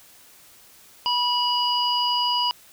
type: harmonic tone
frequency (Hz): 976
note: B5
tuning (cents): -21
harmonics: 1 / 3 / 5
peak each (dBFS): -23 / -24 / -26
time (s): 1.06-2.51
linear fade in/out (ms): 0
effects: white hiss -51 dBFS RMS until 2.72 s